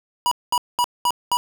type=tone bursts; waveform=square; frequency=972 Hz; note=B5; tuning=28 cents flat; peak=-17 dBFS; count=5; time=0.26-1.37 s; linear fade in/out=0 ms; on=54 ms; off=210 ms; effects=none